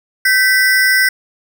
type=ring-modulated tone; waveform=square; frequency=1760 Hz; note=A6; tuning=in tune; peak=-7 dBFS; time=0.25-1.09 s; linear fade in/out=5 ms; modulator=216 Hz; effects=none